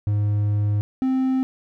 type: tone pair in turn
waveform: triangle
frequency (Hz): 103.7 / 261.3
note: G#2 / C4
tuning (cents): -2 / -2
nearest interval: octave + major third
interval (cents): 1600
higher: second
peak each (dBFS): -16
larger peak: neither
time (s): 0.07-0.81 / 1.02-1.43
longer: first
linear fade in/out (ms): 0
effects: none